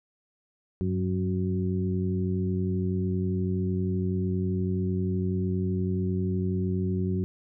harmonic tone with a mistuned harmonic, 92.5 Hz, F#2, in tune, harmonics 1 / 2 / 3 / 4, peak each -28 / -28 / -37 / -33 dBFS, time 0.81-7.24 s, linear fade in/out 0 ms, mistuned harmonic 1, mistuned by +62 cents, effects none

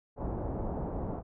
pink low-pass noise, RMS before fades -35 dBFS, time 0.16-1.23 s, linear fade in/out 50 ms, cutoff 850 Hz, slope 24 dB/octave, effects none

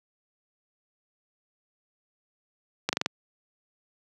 slowing click train, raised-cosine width 0.2 ms, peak -7 dBFS, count 5, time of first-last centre 2.89-3.061 s, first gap 39 ms, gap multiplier 1.06, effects high-pass 150 Hz 12 dB/octave

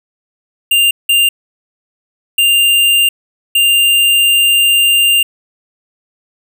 square tone bursts at uneven times, 2794 Hz, F7, in tune, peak -8 dBFS, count 4, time 0.71-0.91 / 1.09-1.29 / 2.38-3.09 / 3.55-5.23 s, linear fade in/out 5 ms, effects none

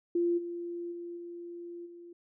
sine tone with level steps, 345.3 Hz, F4, 20 cents flat, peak -25 / -35 / -38 / -40 / -46 dBFS, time 0.15-2.13 s, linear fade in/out 5 ms, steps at 0.37 / 0.91 / 1.16 / 1.85 s, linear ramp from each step 20 ms, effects none

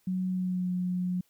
sine tone with pitch glide, 185 to 180.77 Hz, F#3 to F#3, 0 to -40 cents, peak -27 dBFS, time 0.07-1.21 s, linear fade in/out 5 ms, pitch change -40 cents, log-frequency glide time 0.28-0.71 s, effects white hiss -69 dBFS RMS until 1.29 s

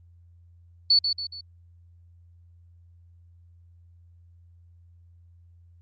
sine tone with echo, 4450 Hz, C#8, 6 cents sharp, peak -15 dBFS, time 0.9-0.99 s, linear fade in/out 5 ms, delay 140 ms, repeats 3, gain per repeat -7 dB, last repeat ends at 1.41 s, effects added 86 Hz sine -51 dBFS peak until 5.81 s + Opus 32 kbps

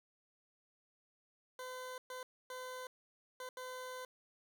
20% pulse tone bursts at uneven times, 509 Hz, C5, 48 cents flat, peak -39 dBFS, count 5, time 1.59-1.98 / 2.1-2.23 / 2.5-2.87 / 3.4-3.49 / 3.57-4.05 s, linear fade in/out 2 ms, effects none

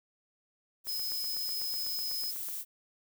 violet noise, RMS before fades -38 dBFS, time 0.84-2.65 s, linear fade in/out 50 ms
click train, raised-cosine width 0.5 ms, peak -35 dBFS, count 14, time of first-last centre 0.87-2.487 s, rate 8.04 Hz
sine tone, 5100 Hz, D#8, 42 cents sharp, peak -34 dBFS, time 0.87-2.32 s, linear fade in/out 20 ms
effects none

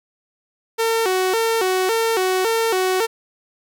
sawtooth tone with vibrato, 411.1 Hz, G#4, 18 cents flat, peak -13 dBFS, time 0.78-3.07 s, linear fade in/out 20 ms, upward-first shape square, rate 1.8 Hz, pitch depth 170 cents each way, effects none

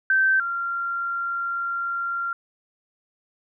sine tone pair in turn, 1551 / 1381.8 Hz, G6 / F6, -19 / -19 cents, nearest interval major second, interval 200 cents, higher first, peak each -16 / -24 dBFS, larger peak first, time 0.1-0.4 / 0.4-2.33 s, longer second, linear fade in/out 2 ms, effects none

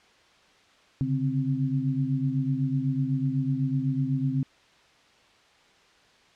sine tone cluster, 135.7 / 143.7 / 262.2 Hz, C#3 / D3 / C4, -36 / -37 / +4 cents, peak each -28 dBFS, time 1.01-4.43 s, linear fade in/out 0 ms, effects white hiss -58 dBFS RMS until 6.35 s + low-pass 4000 Hz 12 dB/octave

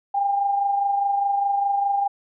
sine tone pair together, 800 / 824.9 Hz, G5 / G#5, +35 / -12 cents, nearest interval minor second, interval 53 cents, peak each -19 / -30 dBFS, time 0.14-2.08 s, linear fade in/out 10 ms, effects none

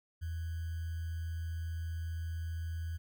sine tone with sample-and-hold, 82.41 Hz, E2, in tune, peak -35 dBFS, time 0.21-2.98 s, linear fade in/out 20 ms, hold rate 1575 Hz, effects none

